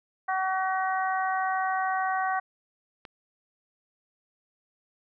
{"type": "harmonic tone", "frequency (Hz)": 377.8, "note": "F#4", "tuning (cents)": 36, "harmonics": [2, 3, 4, 5], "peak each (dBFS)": [-27, -31, -33, -35], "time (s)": [0.28, 2.4], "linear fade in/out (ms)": 10}
{"type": "click", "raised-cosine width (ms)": 0.3, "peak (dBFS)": -26, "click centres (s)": 3.052}
{"effects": []}